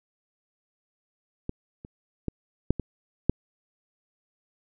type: clicks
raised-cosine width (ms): 3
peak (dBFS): -17 / -28 / -15 / -7 / -17 / -6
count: 6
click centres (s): 1.494 / 1.849 / 2.283 / 2.706 / 2.797 / 3.296
effects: none